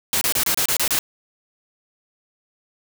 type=noise bursts; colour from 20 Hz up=white; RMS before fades=-20 dBFS; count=8; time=0.13-0.989 s; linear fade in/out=0 ms; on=82 ms; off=29 ms; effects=none